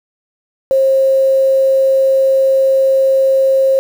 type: tone with quantisation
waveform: sine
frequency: 535 Hz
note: C5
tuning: 38 cents sharp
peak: -8 dBFS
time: 0.71-3.79 s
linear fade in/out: 0 ms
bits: 6
effects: none